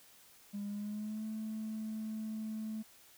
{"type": "tone with pitch glide", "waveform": "triangle", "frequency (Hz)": [203.3, 217.9], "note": ["G#3", "A3"], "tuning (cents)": [-37, -17], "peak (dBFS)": -34, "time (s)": [0.53, 2.83], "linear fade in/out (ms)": 20, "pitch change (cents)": 120, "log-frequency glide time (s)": [0.67, 1.25], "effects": ["tanh soft clip ceiling -34 dBFS", "white hiss -61 dBFS RMS until 3.17 s"]}